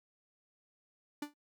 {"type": "tone with exponential decay", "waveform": "45% pulse", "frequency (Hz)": 293.7, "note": "D4", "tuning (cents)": 0, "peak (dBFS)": -34, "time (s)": [1.22, 1.34], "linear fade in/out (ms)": 5, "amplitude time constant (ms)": 24, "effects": ["noise-tail reverb RT60 0.1 s tail -25 dB re dry"]}